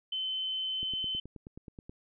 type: tone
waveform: sine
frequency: 3061 Hz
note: G7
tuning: 42 cents flat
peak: -31 dBFS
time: 0.12-1.2 s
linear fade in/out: 5 ms
type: click train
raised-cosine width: 3 ms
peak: -32 dBFS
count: 11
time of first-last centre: 0.83-1.895 s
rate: 9.39 Hz
effects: none